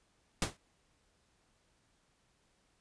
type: noise with exponential decay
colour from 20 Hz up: pink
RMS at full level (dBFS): -28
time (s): 0.42-0.57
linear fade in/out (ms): 2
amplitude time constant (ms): 32
effects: pink hiss -73 dBFS RMS until 2.8 s + resampled to 22050 Hz